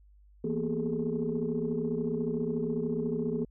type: tone cluster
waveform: sine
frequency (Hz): 164.8 / 231.6 / 245.7 / 399.7 / 430.2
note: E3 / A#3 / B3 / G4 / A4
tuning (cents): 0 / -11 / -9 / +34 / -39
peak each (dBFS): -35 / -33 / -35 / -36 / -33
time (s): 0.44-3.45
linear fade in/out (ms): 5
effects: tanh soft clip ceiling -20 dBFS + added 50 Hz sine -55 dBFS peak until 3.5 s